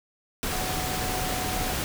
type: tone in noise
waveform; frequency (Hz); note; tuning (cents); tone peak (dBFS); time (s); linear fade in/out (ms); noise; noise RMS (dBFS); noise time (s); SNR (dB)
sine; 740; F#5; 0; -34; 0.52-1.73; 0; pink; -29; 0.43-1.84; -8
effects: none